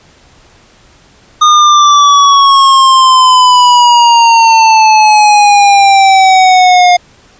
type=exponential sweep; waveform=square; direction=down; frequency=1227 to 710 Hz; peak=-3 dBFS; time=1.41-6.97 s; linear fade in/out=10 ms; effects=pink hiss -43 dBFS RMS until 7.39 s + resampled to 16000 Hz